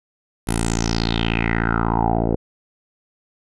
10% pulse tone with low-pass filter sweep, 56.6 Hz, A1, 50 cents sharp, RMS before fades -20 dBFS, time 0.47-2.36 s, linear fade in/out 10 ms, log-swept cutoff 11000 to 500 Hz, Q 5.8, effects none

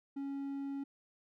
triangle tone, 277.2 Hz, C#4, in tune, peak -35 dBFS, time 0.16-0.84 s, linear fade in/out 10 ms, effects none

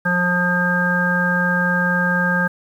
harmonic tone, 177.6 Hz, F3, 29 cents sharp, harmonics 1 / 3 / 5 / 7 / 9, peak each -20 / -26 / -27 / -27 / -18 dBFS, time 0.05-2.48 s, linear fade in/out 10 ms, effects 8-bit

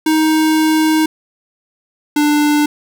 square tone pair in turn, 313.8 / 296.2 Hz, D#4 / D4, +15 / +15 cents, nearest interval minor second, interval 100 cents, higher first, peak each -11 dBFS, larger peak neither, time 0.06-1.06 / 2.16-2.66 s, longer first, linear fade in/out 5 ms, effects none

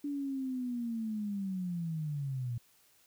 sine linear sweep, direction down, 290.4 to 116.54 Hz, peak -33 dBFS, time 0.04-2.58 s, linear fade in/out 5 ms, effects white hiss -66 dBFS RMS until 3.06 s

